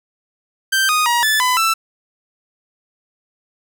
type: tone with pitch steps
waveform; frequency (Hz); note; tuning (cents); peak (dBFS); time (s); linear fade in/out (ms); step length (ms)
sawtooth; 1564 / 1240 / 952 / 1743 / 1004 / 1330; G6 / D#6 / A#5 / A6 / B5 / E6; -4 / -6 / +36 / -17 / +28 / +15; -10; 0.72-1.74; 10; 170
effects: none